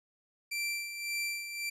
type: tone with tremolo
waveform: sawtooth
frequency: 2349 Hz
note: D7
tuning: in tune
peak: -28 dBFS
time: 0.51-1.7 s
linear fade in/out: 10 ms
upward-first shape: sine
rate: 1.8 Hz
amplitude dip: 60%
effects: resampled to 32000 Hz